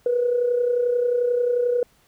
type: tone with amplitude modulation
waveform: sine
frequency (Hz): 486.7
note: B4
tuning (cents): -25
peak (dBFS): -15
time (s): 0.06-1.83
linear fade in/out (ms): 2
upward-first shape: sine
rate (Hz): 31.3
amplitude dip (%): 55
effects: tanh soft clip ceiling -11 dBFS + pink hiss -60 dBFS RMS until 2.07 s